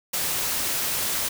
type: noise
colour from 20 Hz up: white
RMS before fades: -26 dBFS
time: 0.13-1.29 s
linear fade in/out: 10 ms
effects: none